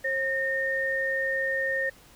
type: tone pair together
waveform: sine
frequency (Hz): 535.3 / 1834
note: C5 / A#6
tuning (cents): +39 / -29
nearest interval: octave + major sixth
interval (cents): 2132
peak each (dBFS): -30 / -26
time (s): 0.04-1.9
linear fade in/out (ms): 10
effects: pink hiss -54 dBFS RMS until 2.15 s